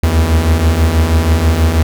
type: beating tone pair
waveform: 45% pulse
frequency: 75.5 / 81.7 Hz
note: D2 / E2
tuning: +48 / -15 cents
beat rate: 6.2 Hz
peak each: -15 / -10 dBFS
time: 0.03-1.83 s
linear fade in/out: 5 ms
effects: none